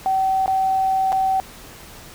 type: tone with dropouts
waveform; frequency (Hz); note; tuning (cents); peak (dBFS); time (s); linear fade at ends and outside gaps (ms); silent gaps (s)
sine; 765; G5; -42; -16; 0.06-1.4; 0; 0.46-0.479 / 1.121-1.127
effects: pink hiss -41 dBFS RMS until 2.14 s